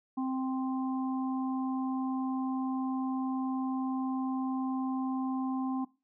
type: harmonic tone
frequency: 261.6 Hz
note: C4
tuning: in tune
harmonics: 1 / 3 / 4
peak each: -30 / -40 / -42 dBFS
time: 0.17-5.85 s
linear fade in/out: 10 ms
effects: noise-tail reverb RT60 0.3 s tail -20 dB re dry